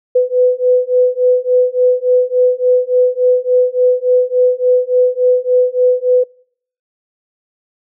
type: beating tone pair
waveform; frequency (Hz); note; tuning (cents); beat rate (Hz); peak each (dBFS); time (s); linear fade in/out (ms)
sine; 498.8 / 502.3; B4 / B4; +17 / +29; 3.5; -12; 0.15-6.24; 10
effects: noise-tail reverb RT60 0.6 s tail -25 dB re dry